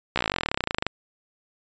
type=slowing click train; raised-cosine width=0.3 ms; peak=-7 dBFS; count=28; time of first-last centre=0.16-0.866 s; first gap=15 ms; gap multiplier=1.04; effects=resampled to 16000 Hz